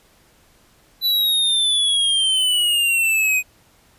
square exponential sweep, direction down, 3990 to 2489 Hz, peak -16 dBFS, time 1.01-3.43 s, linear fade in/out 50 ms, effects pink hiss -55 dBFS RMS until 3.98 s + resampled to 32000 Hz

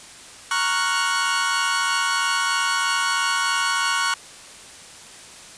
sawtooth chord, Gb major seventh, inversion first, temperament equal, 932.3 / 1108.7 / 1396.9 / 1480 Hz, Bb5 / Db6 / F6 / Gb6, 0 / 0 / 0 / 0 cents, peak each -25 / -20 / -24 / -20 dBFS, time 0.51-4.14 s, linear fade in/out 2 ms, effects white hiss -42 dBFS RMS until 5.57 s + resampled to 22050 Hz

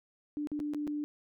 sine tone with dropouts, 295.9 Hz, D4, 13 cents sharp, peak -32 dBFS, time 0.37-1.04 s, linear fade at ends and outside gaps 0 ms, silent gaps 0.472-0.517 / 0.593-0.601 / 0.736-0.746 / 0.87-0.876 s, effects none

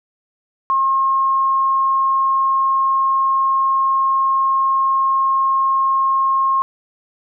sine tone, 1074 Hz, C6, 45 cents sharp, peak -13 dBFS, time 0.7-6.62 s, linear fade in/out 0 ms, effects none

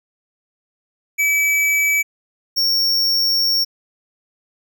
square tone pair in turn, 2296 / 5504 Hz, D7 / F8, -40 / -26 cents, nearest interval octave + minor third, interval 1514 cents, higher second, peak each -15 dBFS, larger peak neither, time 1.18-2.03 / 2.56-3.65 s, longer second, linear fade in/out 20 ms, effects none

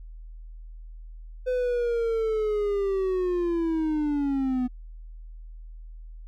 triangle linear sweep, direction down, 508 to 246.9 Hz, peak -21 dBFS, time 1.46-4.68 s, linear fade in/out 20 ms, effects added 40 Hz sine -39 dBFS peak until 6.27 s

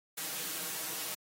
white noise with comb filter, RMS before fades -38 dBFS, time 0.17-1.15 s, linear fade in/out 10 ms, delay 6.3 ms, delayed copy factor +0.7, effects high-pass 150 Hz 12 dB/octave + AAC 48 kbps

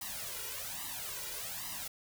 white noise with flanger, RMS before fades -41 dBFS, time 0.01-1.88 s, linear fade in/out 5 ms, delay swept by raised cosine 1 to 2.1 ms, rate 1.2 Hz, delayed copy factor +1, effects none

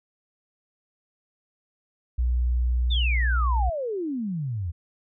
sine tone, 61 Hz, B1, 21 cents flat, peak -20 dBFS, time 2.18-3.7 s, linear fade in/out 10 ms
sine exponential sweep, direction down, 3705 to 78.4 Hz, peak -26 dBFS, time 2.9-4.72 s, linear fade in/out 20 ms
effects none

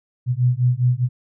sine beating tone pair, 121.9 / 126.8 Hz, B2 / B2, -22 / +46 cents, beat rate 4.9 Hz, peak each -18 dBFS, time 0.26-1.09 s, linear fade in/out 50 ms, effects none

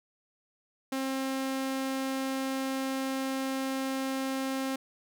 sawtooth tone, 266.5 Hz, C4, 32 cents sharp, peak -26 dBFS, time 0.92-4.76 s, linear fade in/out 5 ms, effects none

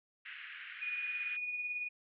pink band-pass noise, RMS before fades -48 dBFS, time 0.25-1.37 s, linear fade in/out 10 ms, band 1500 to 2900 Hz, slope 48 dB/octave
sine tone with tremolo, 2461 Hz, D#7, 20 cents flat, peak -34 dBFS, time 0.81-1.89 s, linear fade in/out 20 ms, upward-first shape sine, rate 18 Hz, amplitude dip 40%
effects none

